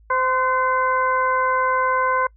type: harmonic tone with a mistuned harmonic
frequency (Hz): 516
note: C5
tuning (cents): -24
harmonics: 1 / 2 / 3 / 4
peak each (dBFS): -24 / -19 / -24 / -31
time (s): 0.1-2.27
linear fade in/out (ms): 5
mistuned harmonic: 3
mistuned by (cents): -37
effects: noise-tail reverb RT60 0.1 s tail -25 dB re dry + added 54 Hz sine -48 dBFS peak until 2.36 s